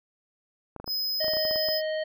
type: clicks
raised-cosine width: 1 ms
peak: -25 dBFS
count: 12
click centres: 0.763 / 0.8 / 0.843 / 0.878 / 1.244 / 1.282 / 1.336 / 1.369 / 1.452 / 1.511 / 1.559 / 1.687 s
type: tone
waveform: square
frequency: 5060 Hz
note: D#8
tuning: 28 cents sharp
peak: -27 dBFS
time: 0.86-1.82 s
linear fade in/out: 50 ms
type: harmonic tone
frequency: 624 Hz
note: D#5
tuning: 5 cents sharp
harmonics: 1 / 3 / 5 / 7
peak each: -27 / -37 / -41 / -44 dBFS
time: 1.2-2.04 s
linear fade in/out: 10 ms
effects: none